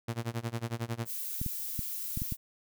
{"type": "tone with tremolo", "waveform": "sawtooth", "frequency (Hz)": 116.54, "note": "A#2", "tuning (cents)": 0, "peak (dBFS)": -26, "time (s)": [0.08, 1.07], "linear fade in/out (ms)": 5, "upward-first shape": "sine", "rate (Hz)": 11, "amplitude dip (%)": 95}
{"type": "noise", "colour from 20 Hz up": "violet", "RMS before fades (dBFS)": -37, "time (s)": [1.05, 2.37], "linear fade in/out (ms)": 50}
{"type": "clicks", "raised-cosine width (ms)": 5, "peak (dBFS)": -22, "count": 6, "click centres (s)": [1.415, 1.463, 1.792, 2.174, 2.219, 2.323]}
{"effects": []}